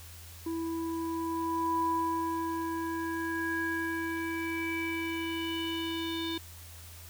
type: tone with low-pass filter sweep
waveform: square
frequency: 329.6 Hz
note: E4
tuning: in tune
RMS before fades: -33 dBFS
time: 0.46-6.38 s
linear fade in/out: 5 ms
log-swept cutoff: 670 to 3700 Hz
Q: 6.3
effects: added 84 Hz sine -48 dBFS peak until 7.09 s + white hiss -51 dBFS RMS until 7.09 s